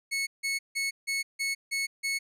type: tone bursts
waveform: sawtooth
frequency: 2200 Hz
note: C#7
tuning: 14 cents flat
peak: -24 dBFS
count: 7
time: 0.11-2.19 s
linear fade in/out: 20 ms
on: 160 ms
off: 160 ms
effects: low-pass 12000 Hz 12 dB/octave